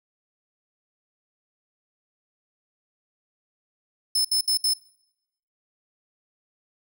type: tone bursts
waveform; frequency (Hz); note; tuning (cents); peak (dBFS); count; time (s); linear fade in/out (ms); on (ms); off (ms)
sawtooth; 5240; E8; -11; -17; 4; 4.15-4.737; 5; 98; 65
effects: noise-tail reverb RT60 0.8 s tail -22 dB re dry